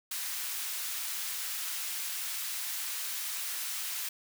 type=high-pass noise; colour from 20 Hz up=white; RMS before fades=-36 dBFS; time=0.11-4.09 s; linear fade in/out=5 ms; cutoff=1300 Hz; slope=12 dB/octave; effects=none